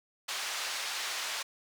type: band-pass noise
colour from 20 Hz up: white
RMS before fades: -36 dBFS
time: 0.28-1.43 s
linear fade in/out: 10 ms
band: 790 to 5100 Hz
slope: 12 dB/octave
effects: none